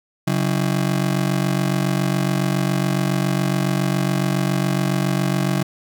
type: ring-modulated tone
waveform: 35% pulse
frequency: 160 Hz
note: D#3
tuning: 49 cents sharp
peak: -13 dBFS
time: 0.27-5.63 s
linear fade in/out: 5 ms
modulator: 23.6 Hz
effects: none